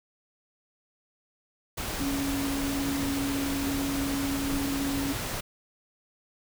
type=tone in noise; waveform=sine; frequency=277.2 Hz; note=C#4; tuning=in tune; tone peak=-28 dBFS; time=2-5.13 s; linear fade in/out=10 ms; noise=pink; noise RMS=-33 dBFS; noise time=1.77-5.41 s; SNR=+2 dB; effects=none